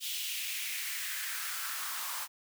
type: noise with high-pass filter sweep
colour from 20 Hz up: white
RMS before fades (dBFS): -37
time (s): 0-2.28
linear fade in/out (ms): 50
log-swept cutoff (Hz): 3200 to 960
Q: 3
effects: none